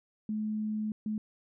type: tone bursts at uneven times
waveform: sine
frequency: 214.5 Hz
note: A3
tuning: 44 cents flat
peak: -30 dBFS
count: 2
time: 0.29-0.92 / 1.06-1.18 s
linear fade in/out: 2 ms
effects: none